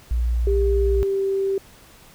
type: tone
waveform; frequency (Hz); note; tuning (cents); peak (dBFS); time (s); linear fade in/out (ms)
sine; 59; A#1; +22; -18; 0.11-1.03; 0
type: tone with pitch glide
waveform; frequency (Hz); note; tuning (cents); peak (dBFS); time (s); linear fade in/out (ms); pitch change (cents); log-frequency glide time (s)
sine; 397.2 to 389.9; G4 to G4; +23 to -9; -19; 0.47-1.58; 2; -32; 0.75-1.23
effects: pink hiss -49 dBFS RMS until 2.14 s